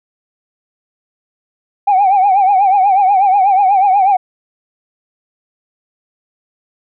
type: tone with vibrato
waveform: sine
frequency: 781 Hz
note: G5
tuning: 7 cents flat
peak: -6 dBFS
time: 1.87-4.17 s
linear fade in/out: 10 ms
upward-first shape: triangle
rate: 8.2 Hz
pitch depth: 120 cents each way
effects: tanh soft clip ceiling -4 dBFS